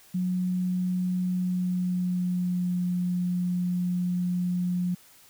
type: tone with pitch glide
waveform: sine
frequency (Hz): 182 to 178.77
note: F#3 to F3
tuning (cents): -28 to +41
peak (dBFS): -24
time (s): 0.14-4.95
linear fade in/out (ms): 10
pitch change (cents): -31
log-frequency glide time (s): 1.28-2.83
effects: white hiss -55 dBFS RMS until 5.29 s